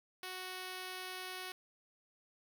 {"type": "tone", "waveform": "5% pulse", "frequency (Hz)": 370, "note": "F#4", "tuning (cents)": 0, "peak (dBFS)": -31, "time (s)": [0.23, 1.52], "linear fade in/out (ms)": 2, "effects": []}